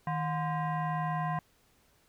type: tone with frequency modulation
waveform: sine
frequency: 157.8 Hz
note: D#3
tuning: 25 cents sharp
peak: -29 dBFS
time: 0.07-1.39 s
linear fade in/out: 2 ms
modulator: 877 Hz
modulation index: 1.2
effects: pink hiss -67 dBFS RMS until 2.08 s